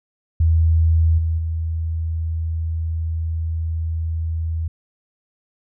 sine tone with level steps, 81.3 Hz, E2, 23 cents flat, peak -12 / -17 / -20 dBFS, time 0.4-4.68 s, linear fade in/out 5 ms, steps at 1.18 / 1.38 s, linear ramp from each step 5 ms, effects none

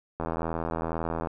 click train, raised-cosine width 1 ms, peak -16 dBFS, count 89, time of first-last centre 0.2-1.272 s, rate 82.1 Hz, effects none

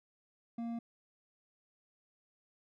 triangle tone with hard clipping, 232.8 Hz, A#3, 2 cents flat, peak -38 dBFS, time 0.58-0.79 s, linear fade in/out 5 ms, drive 10 dB, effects none

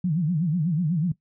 sine tone with vibrato, 164.81 Hz, E3, in tune, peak -20 dBFS, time 0.04-1.12 s, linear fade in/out 5 ms, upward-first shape sine, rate 8.1 Hz, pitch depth 200 cents each way, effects noise-tail reverb RT60 0.1 s tail -17 dB re dry

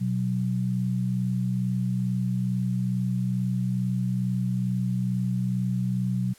sine tone pair together, 124.4 / 186.7 Hz, B2 / F#3, +13 / +16 cents, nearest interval perfect fifth, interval 703 cents, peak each -26 dBFS, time 0-6.34 s, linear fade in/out 20 ms, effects white hiss -55 dBFS RMS until 6.38 s + low-pass 12000 Hz 12 dB/octave

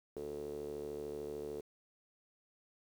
sawtooth tone with band-pass filter, 73.42 Hz, D2, in tune, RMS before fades -43 dBFS, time 0.16-1.61 s, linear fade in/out 5 ms, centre 420 Hz, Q 8, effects 10-bit

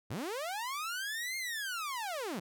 sawtooth linear two-way sweep, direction up then down, 82.41 to 2142 to 148.8 Hz, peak -32 dBFS, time 0.1-2.4 s, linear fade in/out 10 ms, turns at 1.37 s, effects none

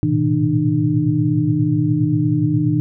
sine tone cluster, 109.9 / 117.4 / 126.9 / 158.7 / 301.5 Hz, A2 / A#2 / B2 / D#3 / D4, -2 / +13 / +47 / +35 / +46 cents, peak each -24 / -24 / -21 / -19 / -18 dBFS, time 0.03-2.8 s, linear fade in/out 0 ms, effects none

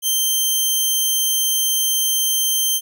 10% pulse tone, 3136 Hz, G7, in tune, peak -8 dBFS, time 0.02-2.81 s, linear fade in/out 50 ms, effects none

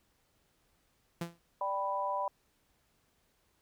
sawtooth tone with exponential decay, 170 Hz, F3, 46 cents flat, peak -28 dBFS, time 1.21-1.39 s, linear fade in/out 5 ms, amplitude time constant 37 ms
sine chord, G major, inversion second, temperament equal, 587.3 / 784 / 987.8 Hz, D5 / G5 / B5, 0 / 0 / 0 cents, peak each -37 / -38 / -33 dBFS, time 1.61-2.28 s, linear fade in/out 2 ms
effects pink hiss -73 dBFS RMS until 3.61 s

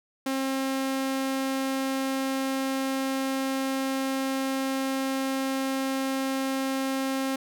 sawtooth tone, 267.5 Hz, C4, 38 cents sharp, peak -22 dBFS, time 0.26-7.36 s, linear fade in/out 5 ms, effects none

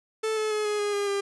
45% pulse tone with pitch steps, 438.7 / 431.9 / 425.2 / 418.6 / 412.2 / 405.8 / 399.5 Hz, A4 / A4 / G#4 / G#4 / G#4 / G#4 / G4, -5 / -32 / +41 / +14 / -13 / -40 / +33 cents, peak -25 dBFS, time 0.23-1.21 s, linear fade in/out 10 ms, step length 140 ms, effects resampled to 24000 Hz

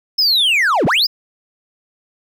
triangle linear two-way sweep, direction down then up, 5274 to 116.54 to 5274 Hz, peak -10 dBFS, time 0.18-1.07 s, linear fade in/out 10 ms, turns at 0.86 s, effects none

